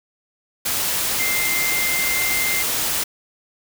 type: tone in noise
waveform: sine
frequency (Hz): 2093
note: C7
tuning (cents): 0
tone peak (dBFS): -22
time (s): 1.19-2.63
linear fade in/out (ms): 10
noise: white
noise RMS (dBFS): -22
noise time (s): 0.65-3.04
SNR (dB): -3
effects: none